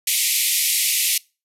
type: band-pass noise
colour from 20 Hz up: white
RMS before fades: -20 dBFS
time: 0.07-1.18 s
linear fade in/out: 5 ms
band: 2000 to 14000 Hz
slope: 96 dB/octave
effects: noise-tail reverb RT60 0.3 s tail -25 dB re dry